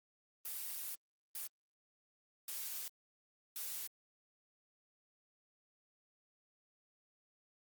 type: noise bursts at uneven times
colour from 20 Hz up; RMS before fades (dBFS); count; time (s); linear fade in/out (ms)
blue; -43; 4; 0.45-0.95 / 1.35-1.47 / 2.48-2.88 / 3.56-3.87; 2
effects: Opus 24 kbps